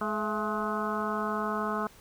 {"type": "harmonic tone with a mistuned harmonic", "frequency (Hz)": 211.9, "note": "G#3", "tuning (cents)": 35, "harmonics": [1, 2, 3, 4, 5, 6, 7], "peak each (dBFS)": [-34, -36, -37, -39, -35, -34, -40], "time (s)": [0.01, 1.87], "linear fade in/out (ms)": 2, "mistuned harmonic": 3, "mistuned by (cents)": 71, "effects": ["pink hiss -55 dBFS RMS until 2 s"]}